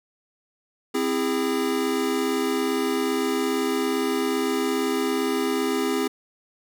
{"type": "chord", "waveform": "square", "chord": "C augmented", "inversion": "none", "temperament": "equal with one note detuned", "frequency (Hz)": [261.6, 329.6, 407.2], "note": ["C4", "E4", "G#4"], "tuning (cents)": [0, 0, -34], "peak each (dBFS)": [-27, -29, -26], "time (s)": [0.94, 6.08], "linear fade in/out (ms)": 10, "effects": []}